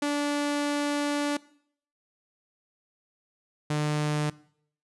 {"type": "tone pair in turn", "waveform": "sawtooth", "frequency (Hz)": [290.4, 149.97], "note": ["D4", "D3"], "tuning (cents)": [-19, 37], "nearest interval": "major seventh", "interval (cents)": 1144, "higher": "first", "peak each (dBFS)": -21, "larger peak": "neither", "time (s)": [[0.02, 1.37], [3.7, 4.3]], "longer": "first", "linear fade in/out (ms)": 5, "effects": ["noise-tail reverb RT60 0.6 s tail -20 dB re dry", "resampled to 24000 Hz"]}